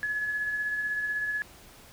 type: tone with tremolo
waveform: sine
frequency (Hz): 1700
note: G#6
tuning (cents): +40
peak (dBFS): -26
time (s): 0.03-1.42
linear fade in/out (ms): 0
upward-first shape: sine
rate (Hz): 16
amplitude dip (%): 35
effects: pink hiss -52 dBFS RMS until 1.92 s